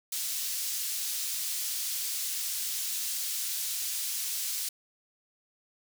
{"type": "high-pass noise", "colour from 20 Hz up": "pink", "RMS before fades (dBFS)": -33, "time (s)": [0.12, 4.69], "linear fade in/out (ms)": 5, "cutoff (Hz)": 5000, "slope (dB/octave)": 12, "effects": []}